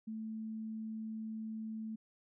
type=tone; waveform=sine; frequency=220 Hz; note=A3; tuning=in tune; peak=-39 dBFS; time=0.07-1.96 s; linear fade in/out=10 ms; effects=none